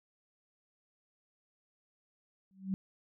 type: tone with exponential growth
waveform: sine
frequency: 191.4 Hz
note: G3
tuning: 41 cents flat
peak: -27 dBFS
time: 2.51-2.74 s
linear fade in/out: 0 ms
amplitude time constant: 49 ms
effects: none